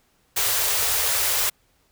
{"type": "band-stop noise", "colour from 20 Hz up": "white", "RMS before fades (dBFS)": -22, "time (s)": [0.36, 1.5], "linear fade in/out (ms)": 10, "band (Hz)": [120, 390], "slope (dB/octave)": 48, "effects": ["pink hiss -64 dBFS RMS until 1.91 s"]}